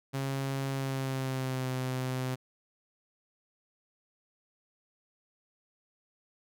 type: tone with pitch glide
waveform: sawtooth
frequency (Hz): 135.9 to 129.02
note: C#3 to C3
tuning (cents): -34 to -24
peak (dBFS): -27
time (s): 0.13-2.36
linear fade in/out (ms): 20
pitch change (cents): -90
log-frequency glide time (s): 0.7-1.71
effects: none